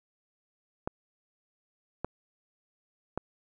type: clicks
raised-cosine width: 1 ms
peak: -17 dBFS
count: 3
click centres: 0.875 / 2.046 / 3.176 s
effects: none